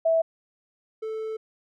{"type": "tone pair in turn", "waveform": ["sine", "triangle"], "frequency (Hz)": [654, 439.3], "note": ["E5", "A4"], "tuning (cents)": [-14, -3], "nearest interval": "perfect fifth", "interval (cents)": 689, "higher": "first", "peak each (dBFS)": [-18, -27], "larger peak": "first", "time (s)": [[0.05, 0.22], [1.02, 1.37]], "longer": "second", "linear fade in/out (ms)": 10, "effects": []}